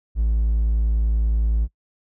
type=tone; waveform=triangle; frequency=55.2 Hz; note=A1; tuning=6 cents sharp; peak=-14 dBFS; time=0.15-1.68 s; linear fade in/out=50 ms; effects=noise-tail reverb RT60 0.1 s tail -23 dB re dry + tanh soft clip ceiling -10 dBFS